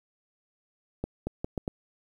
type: accelerating click train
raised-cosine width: 2 ms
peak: -17 dBFS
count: 5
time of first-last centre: 1.04-1.679 s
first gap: 230 ms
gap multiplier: 0.76
effects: 9-bit

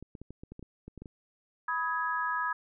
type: clicks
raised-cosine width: 3 ms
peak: -31 dBFS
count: 12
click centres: 0.026 / 0.152 / 0.216 / 0.306 / 0.435 / 0.52 / 0.594 / 0.627 / 0.88 / 0.977 / 1.02 / 1.058 s
type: chord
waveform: sine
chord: G# minor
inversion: first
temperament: equal with one note detuned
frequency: 987.8 / 1265.5 / 1661.2 Hz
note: B5 / D#6 / G#6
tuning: 0 / +29 / 0 cents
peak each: -33 dBFS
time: 1.68-2.53 s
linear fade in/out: 5 ms
effects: none

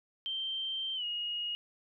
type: tone with pitch glide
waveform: sine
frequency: 3136 to 2876 Hz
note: G7 to F#7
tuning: 0 to -50 cents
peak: -33 dBFS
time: 0.26-1.55 s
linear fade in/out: 0 ms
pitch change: -150 cents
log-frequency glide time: 0.95-1.04 s
effects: none

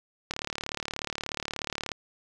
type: click train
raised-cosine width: 0.2 ms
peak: -14 dBFS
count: 60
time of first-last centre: 0.31-1.918 s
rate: 36.7 Hz
effects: none

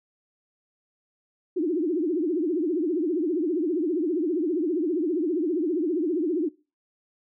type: tone with vibrato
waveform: sine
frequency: 329.6 Hz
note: E4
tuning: in tune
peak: -22 dBFS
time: 1.56-6.49 s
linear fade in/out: 10 ms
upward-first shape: triangle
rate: 15 Hz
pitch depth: 260 cents each way
effects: noise-tail reverb RT60 0.3 s tail -21 dB re dry

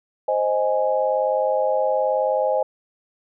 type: chord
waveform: sine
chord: Ab major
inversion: first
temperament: equal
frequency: 523.3 / 622.3 / 830.6 Hz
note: C5 / Eb5 / Ab5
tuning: 0 / 0 / 0 cents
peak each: -21 / -22 / -24 dBFS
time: 0.28-2.63 s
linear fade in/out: 5 ms
effects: none

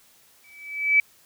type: tone with exponential growth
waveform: sine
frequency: 2300 Hz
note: D7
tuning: 37 cents flat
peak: -12 dBFS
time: 0.44-1 s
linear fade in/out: 2 ms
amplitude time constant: 120 ms
effects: white hiss -57 dBFS RMS until 1.25 s

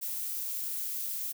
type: noise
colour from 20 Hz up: violet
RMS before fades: -35 dBFS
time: 0.01-1.33 s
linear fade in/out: 20 ms
effects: none

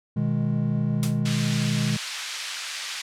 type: chord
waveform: triangle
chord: G# minor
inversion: first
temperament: equal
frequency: 123.47 / 155.56 / 207.7 Hz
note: B2 / D#3 / G#3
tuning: 0 / 0 / 0 cents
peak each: -24 dBFS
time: 0.16-1.97 s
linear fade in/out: 10 ms
type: noise with exponential decay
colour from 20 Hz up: white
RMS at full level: -27 dBFS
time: 1.03-1.21 s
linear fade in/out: 0 ms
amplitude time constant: 37 ms
type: band-pass noise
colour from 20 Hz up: white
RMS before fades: -33 dBFS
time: 1.25-3.02 s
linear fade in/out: 10 ms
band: 1500 to 4900 Hz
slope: 12 dB/octave
effects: low-pass 11000 Hz 12 dB/octave

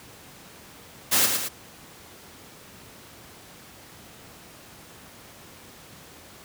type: noise with echo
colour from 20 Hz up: white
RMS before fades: -20 dBFS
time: 1.11-1.27 s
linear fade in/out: 20 ms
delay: 110 ms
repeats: 2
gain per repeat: -5 dB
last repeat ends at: 1.49 s
effects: pink hiss -47 dBFS RMS until 6.44 s + high-pass 80 Hz 12 dB/octave

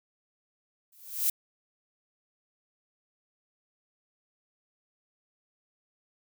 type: noise with exponential growth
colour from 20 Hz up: violet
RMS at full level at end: -22 dBFS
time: 0.92-1.3 s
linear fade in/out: 5 ms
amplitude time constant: 82 ms
effects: none

